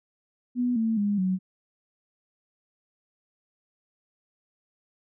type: tone with pitch steps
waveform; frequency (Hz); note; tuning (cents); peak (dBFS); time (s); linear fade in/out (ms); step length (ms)
sine; 245.9 / 224.2 / 204.4 / 186.36; B3 / A3 / G#3 / F#3; -7 / +33 / -27 / +13; -22; 0.55-1.39; 50; 210
effects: none